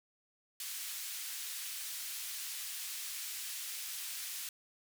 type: band-pass noise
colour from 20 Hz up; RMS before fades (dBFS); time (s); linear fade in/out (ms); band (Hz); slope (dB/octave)
white; -42; 0.6-4.49; 2; 2000 to 16000; 12
effects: none